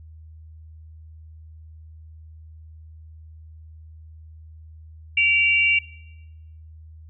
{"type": "tone pair together", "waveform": "sine", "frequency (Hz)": [2313, 2770], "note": ["D7", "F7"], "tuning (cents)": [-27, -15], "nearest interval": "minor third", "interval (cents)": 312, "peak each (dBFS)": -18, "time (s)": [5.17, 5.79], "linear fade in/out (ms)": 5, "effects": ["noise-tail reverb RT60 1.0 s tail -21 dB re dry", "added 79 Hz sine -41 dBFS peak until 7.09 s"]}